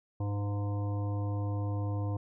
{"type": "harmonic tone with a mistuned harmonic", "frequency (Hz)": 101.8, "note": "G#2", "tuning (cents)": -34, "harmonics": [1, 3, 5, 7, 9, 10], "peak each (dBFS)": [-30, -40, -44, -47, -49, -50], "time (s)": [0.2, 2.17], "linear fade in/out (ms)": 5, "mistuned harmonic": 10, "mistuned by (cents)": 32, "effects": []}